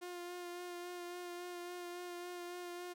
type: tone with vibrato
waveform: sawtooth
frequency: 353.1 Hz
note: F4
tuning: 19 cents sharp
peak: -40 dBFS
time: 0.01-2.94 s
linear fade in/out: 20 ms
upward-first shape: sine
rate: 3.6 Hz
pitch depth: 18 cents each way
effects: none